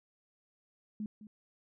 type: tone with echo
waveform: sine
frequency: 212.3 Hz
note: G#3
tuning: 38 cents sharp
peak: -35 dBFS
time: 1-1.06 s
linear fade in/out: 2 ms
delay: 210 ms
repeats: 1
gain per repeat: -13 dB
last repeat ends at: 1.27 s
effects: none